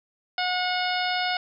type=harmonic tone; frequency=727 Hz; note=F#5; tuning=31 cents flat; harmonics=1 / 2 / 3 / 4 / 5 / 6 / 7; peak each=-27 / -30 / -32 / -33 / -34 / -35 / -35 dBFS; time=0.38-1.37 s; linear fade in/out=2 ms; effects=none